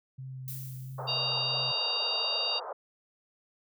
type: tone with vibrato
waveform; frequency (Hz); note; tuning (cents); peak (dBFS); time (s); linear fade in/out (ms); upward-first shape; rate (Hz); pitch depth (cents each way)
sine; 130.81; C3; 0; -38; 0.18-1.72; 10; triangle; 3; 16
type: noise with exponential decay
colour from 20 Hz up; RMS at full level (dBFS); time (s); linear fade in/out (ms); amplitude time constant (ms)
violet; -39; 0.48-1.4; 0; 200
type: band-pass noise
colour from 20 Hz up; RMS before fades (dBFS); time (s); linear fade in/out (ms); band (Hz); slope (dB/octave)
pink; -39; 0.98-2.73; 5; 470 to 1300; 48
type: harmonic tone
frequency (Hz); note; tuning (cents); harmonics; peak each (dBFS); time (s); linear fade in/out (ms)
932.3; A#5; 0; 3 / 4 / 5; -33 / -34 / -31; 1.07-2.6; 20
effects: none